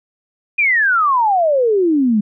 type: exponential sweep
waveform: sine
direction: down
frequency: 2480 to 201.1 Hz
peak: -11 dBFS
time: 0.58-2.21 s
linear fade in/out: 10 ms
effects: none